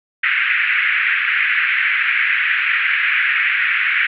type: band-pass noise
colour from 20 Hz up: white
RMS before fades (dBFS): -17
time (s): 0.23-4.07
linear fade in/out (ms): 10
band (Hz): 1500 to 2500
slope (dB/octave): 48
effects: none